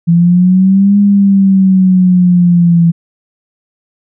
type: exponential two-way sweep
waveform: sine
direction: up then down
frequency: 167.3 to 203.6 to 167.3 Hz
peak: -4 dBFS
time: 0.07-2.92 s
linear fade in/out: 20 ms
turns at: 0.98 s
effects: none